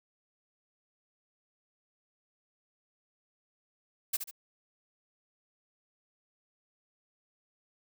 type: noise with echo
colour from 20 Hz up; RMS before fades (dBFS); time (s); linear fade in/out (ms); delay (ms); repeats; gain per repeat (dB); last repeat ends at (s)
blue; -29; 4.13-4.17; 10; 71; 2; -8; 4.312
effects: none